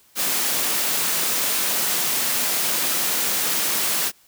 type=high-pass noise; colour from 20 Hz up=white; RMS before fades=-22 dBFS; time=0.15-4.12 s; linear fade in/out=50 ms; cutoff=150 Hz; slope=24 dB/octave; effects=white hiss -56 dBFS RMS until 4.27 s